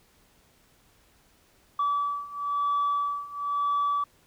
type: beating tone pair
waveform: sine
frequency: 1150 / 1151 Hz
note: D6 / D6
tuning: -37 / -35 cents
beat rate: 1 Hz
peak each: -28 / -26 dBFS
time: 1.79-4.04 s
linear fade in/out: 5 ms
effects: tanh soft clip ceiling -20 dBFS + pink hiss -62 dBFS RMS until 4.26 s